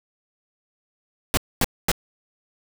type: noise bursts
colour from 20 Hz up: pink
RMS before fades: -19 dBFS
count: 3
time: 1.34-1.916 s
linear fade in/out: 0 ms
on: 32 ms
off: 240 ms
effects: none